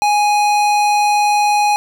sine tone with hard clipping, 830.6 Hz, G#5, in tune, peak -13 dBFS, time 0.02-1.76 s, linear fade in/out 0 ms, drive 17 dB, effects none

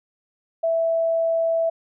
sine tone, 659.3 Hz, E5, in tune, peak -18 dBFS, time 0.63-1.7 s, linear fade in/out 10 ms, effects none

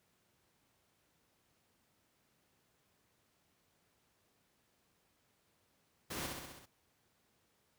pink noise with echo, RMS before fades -41 dBFS, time 6.1-6.27 s, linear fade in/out 10 ms, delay 65 ms, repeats 6, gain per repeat -3 dB, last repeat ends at 6.66 s, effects pink hiss -75 dBFS RMS until 7.78 s + high-pass 80 Hz 12 dB/octave

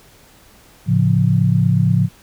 sine chord, A augmented, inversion none, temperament equal, 110 / 138.59 / 174.61 Hz, A2 / C#3 / E#3, 0 / 0 / 0 cents, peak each -16 dBFS, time 0.86-2.09 s, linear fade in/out 50 ms, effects pink hiss -48 dBFS RMS until 2.22 s

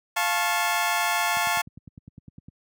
20% pulse chord, F augmented, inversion none, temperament just, 698.5 / 873.1 / 1091.3 Hz, F5 / A5 / C#6, 0 / -14 / -27 cents, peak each -22 / -21 / -23 dBFS, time 0.16-1.62 s, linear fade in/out 10 ms
click train, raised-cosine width 5 ms, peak -28 dBFS, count 12, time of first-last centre 1.37-2.484 s, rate 9.87 Hz
effects high-pass 100 Hz 12 dB/octave

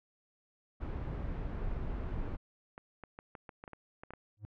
brown noise, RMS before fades -37 dBFS, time 0.8-2.37 s, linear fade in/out 20 ms
clicks, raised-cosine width 0.5 ms, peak -30 dBFS, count 11, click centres 2.779 / 3.037 / 3.189 / 3.352 / 3.492 / 3.639 / 3.678 / 3.733 / 4.035 / 4.106 / 4.136 s
triangle tone with exponential growth, 105.2 Hz, G#2, 23 cents sharp, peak -36 dBFS, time 4.37-4.45 s, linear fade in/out 0 ms, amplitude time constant 17 ms
effects low-pass 2000 Hz 12 dB/octave

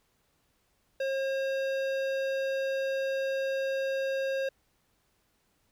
sine tone with hard clipping, 538 Hz, C5, 48 cents sharp, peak -30 dBFS, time 1-4.49 s, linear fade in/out 5 ms, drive 14 dB, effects pink hiss -72 dBFS RMS until 5.71 s

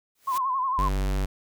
white noise with exponential growth, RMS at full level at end -33 dBFS, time 0.15-0.38 s, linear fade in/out 5 ms, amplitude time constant 48 ms
sine tone with vibrato, 1046.5 Hz, C6, in tune, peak -23 dBFS, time 0.27-0.89 s, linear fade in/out 10 ms, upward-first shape sine, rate 11 Hz, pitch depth 82 cents each way
square tone, 48.19 Hz, G1, 29 cents flat, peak -24 dBFS, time 0.78-1.26 s, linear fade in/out 10 ms
effects none

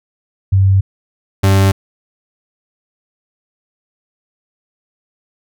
sine / 40% pulse tone pair in turn, 96.5 / 97.17 Hz, G2 / G2, -27 / -15 cents, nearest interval unison, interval 12 cents, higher second, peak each -7 dBFS, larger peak neither, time 0.52-0.81 / 1.43-1.72 s, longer neither, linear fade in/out 10 ms, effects none

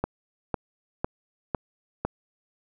click train, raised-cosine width 1 ms, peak -11 dBFS, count 5, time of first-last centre 0.04-2.05 s, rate 1.99 Hz, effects none

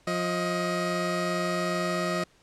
20% pulse tone pair together, 176.6 / 629.3 Hz, F3 / D#5, +20 / +19 cents, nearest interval octave + minor seventh, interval 2199 cents, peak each -24 dBFS, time 0.07-2.24 s, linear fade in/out 5 ms, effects pink hiss -61 dBFS RMS until 2.42 s + low-pass 8000 Hz 12 dB/octave

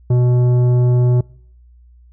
sine tone with tanh clipping, 123.47 Hz, B2, in tune, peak -12 dBFS, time 0.1-1.21 s, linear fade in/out 5 ms, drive 11 dB, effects noise-tail reverb RT60 0.7 s tail -26 dB re dry + added 60 Hz sine -43 dBFS peak until 2.12 s

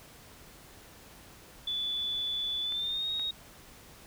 sine tone with pitch glide, 3466 to 3758 Hz, A7 to A#7, -27 to +13 cents, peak -30 dBFS, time 1.67-3.31 s, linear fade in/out 5 ms, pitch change +140 cents, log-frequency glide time 2.62-3.1 s
clicks, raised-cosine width 0.3 ms, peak -29 dBFS, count 2, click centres 2.723 / 3.196 s
effects pink hiss -53 dBFS RMS until 4.06 s

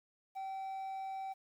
triangle tone with quantisation, 771 Hz, G5, 29 cents flat, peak -37 dBFS, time 0.35-1.34 s, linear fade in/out 20 ms, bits 11, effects none

